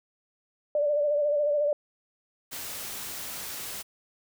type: tone with vibrato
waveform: sine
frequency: 587.3 Hz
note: D5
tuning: in tune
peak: -22 dBFS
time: 0.75-1.73 s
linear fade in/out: 2 ms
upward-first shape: sine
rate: 14 Hz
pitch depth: 45 cents each way
type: noise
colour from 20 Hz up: white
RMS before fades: -37 dBFS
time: 2.51-3.83 s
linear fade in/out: 20 ms
effects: none